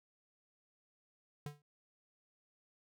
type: tone with exponential decay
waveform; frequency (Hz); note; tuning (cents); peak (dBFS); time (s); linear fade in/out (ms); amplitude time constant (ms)
square; 146.6; D3; -3; -39; 1.46-1.62; 2; 34
effects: none